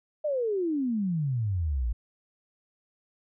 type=exponential sweep; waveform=sine; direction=down; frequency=622.3 to 53.7 Hz; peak=-25 dBFS; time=0.24-1.93 s; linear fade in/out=10 ms; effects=none